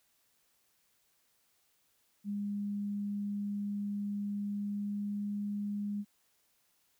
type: tone with pitch glide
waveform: sine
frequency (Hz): 203.6 to 204.8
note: G#3 to G#3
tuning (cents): -34 to -24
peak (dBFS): -33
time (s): 2.24-6.05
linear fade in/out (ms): 50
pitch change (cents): +10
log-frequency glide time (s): 4.42-5.29
effects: white hiss -73 dBFS RMS until 6.99 s